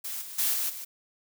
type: noise with level steps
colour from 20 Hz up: blue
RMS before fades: -35 / -41 / -26 / -29 / -39 dBFS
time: 0.04-0.85 s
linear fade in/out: 10 ms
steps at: 0.21 / 0.38 / 0.53 / 0.69 s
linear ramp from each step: 10 ms
effects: none